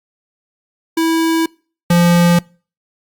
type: tone pair in turn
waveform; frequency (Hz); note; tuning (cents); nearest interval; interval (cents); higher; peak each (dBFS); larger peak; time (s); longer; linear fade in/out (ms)
square; 326.8 / 173.12; E4 / F3; -15 / -15; major seventh; 1100; first; -13 / -9; second; 0.97-1.46 / 1.9-2.39; neither; 5
effects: noise-tail reverb RT60 0.4 s tail -26 dB re dry + Opus 48 kbps